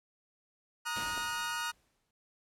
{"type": "chord", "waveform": "sawtooth", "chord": "D# minor", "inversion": "second", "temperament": "equal with one note detuned", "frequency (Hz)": [932.3, 1244.5, 1448.7], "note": ["A#5", "D#6", "F#6"], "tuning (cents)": [0, 0, -37], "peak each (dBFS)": [-35, -36, -33], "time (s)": [0.85, 1.72], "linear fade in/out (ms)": 20}
{"type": "noise with exponential decay", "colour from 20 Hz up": "pink", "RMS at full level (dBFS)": -42, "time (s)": [0.96, 2.11], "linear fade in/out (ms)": 1, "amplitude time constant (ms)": 250}
{"type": "clicks", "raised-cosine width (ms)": 1, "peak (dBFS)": -31, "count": 2, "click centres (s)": [1.175, 1.178]}
{"effects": ["low-pass 12000 Hz 12 dB/octave"]}